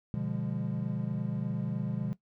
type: chord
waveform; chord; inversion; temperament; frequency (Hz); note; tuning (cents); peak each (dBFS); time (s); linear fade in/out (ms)
triangle; B diminished seventh; none; equal with one note detuned; 123.47 / 146.83 / 174.61 / 203.4; B2 / D3 / F3 / Ab3; 0 / 0 / 0 / -36; -34; 0.14-2.13; 0
effects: noise-tail reverb RT60 0.1 s tail -17 dB re dry